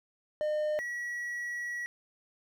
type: tone pair in turn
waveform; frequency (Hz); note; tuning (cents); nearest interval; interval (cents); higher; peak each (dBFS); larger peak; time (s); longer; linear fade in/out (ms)
triangle; 607 / 1927.1; D#5 / B6; -43 / -43; octave + minor sixth; 2000; second; -26 / -32; first; 0.41-0.79 / 0.79-1.86; second; 0
effects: none